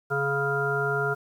harmonic tone, 140 Hz, C#3, 18 cents sharp, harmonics 1 / 3 / 5 / 7 / 9 / 10, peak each -31 / -28 / -32 / -37 / -38 / -27 dBFS, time 0.1-1.15 s, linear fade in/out 20 ms, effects 9-bit

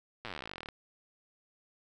slowing click train, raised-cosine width 0.3 ms, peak -24 dBFS, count 28, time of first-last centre 0.25-0.687 s, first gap 8 ms, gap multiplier 1.05, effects none

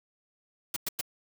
white noise bursts, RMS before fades -31 dBFS, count 3, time 0.74-1.012 s, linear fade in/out 5 ms, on 24 ms, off 100 ms, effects none

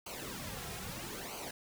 pink noise with flanger, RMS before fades -43 dBFS, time 0.06-1.51 s, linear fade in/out 5 ms, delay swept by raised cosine 0.55 to 3.45 ms, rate 0.77 Hz, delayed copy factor -0.75, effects none

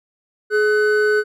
triangle tone pair together, 422.5 / 1500 Hz, G#4 / F#6, +30 / +23 cents, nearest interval octave + minor seventh, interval 2193 cents, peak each -13 / -17 dBFS, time 0.5-1.24 s, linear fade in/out 50 ms, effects none

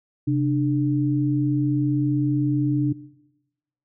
sine tone pair together, 132.73 / 297.2 Hz, C3 / D4, +25 / +21 cents, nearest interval octave + major second, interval 1396 cents, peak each -21 dBFS, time 0.27-2.93 s, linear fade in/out 10 ms, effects noise-tail reverb RT60 1.0 s tail -20 dB re dry

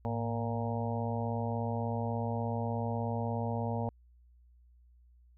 harmonic tone with a mistuned harmonic, 116.54 Hz, A#2, in tune, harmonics 1 / 2 / 4 / 5 / 6 / 7 / 8, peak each -34 / -37 / -40 / -41 / -42 / -42 / -43 dBFS, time 0.05-3.89 s, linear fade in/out 0 ms, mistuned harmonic 1, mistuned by -110 cents, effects added 60 Hz sine -58 dBFS peak until 5.37 s

